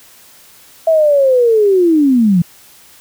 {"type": "linear sweep", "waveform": "sine", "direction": "down", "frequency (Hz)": [659.3, 164.4], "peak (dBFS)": -7, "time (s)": [0.87, 2.42], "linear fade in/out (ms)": 5, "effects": ["white hiss -43 dBFS RMS until 3 s"]}